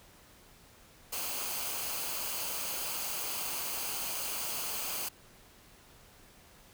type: noise with comb filter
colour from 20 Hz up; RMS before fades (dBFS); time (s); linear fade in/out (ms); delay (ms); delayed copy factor
white; -36; 1.12-5.09; 10; 0.54; -0.5
effects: pink hiss -58 dBFS RMS until 6.73 s